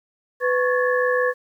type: tone cluster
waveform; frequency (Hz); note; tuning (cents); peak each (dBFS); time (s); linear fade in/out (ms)
sine; 499.7 / 1105 / 1694 / 1760; B4 / C#6 / G#6 / A6; +20 / -6 / +34 / 0; -19 / -26 / -25 / -27; 0.4-1.34; 50
effects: 9-bit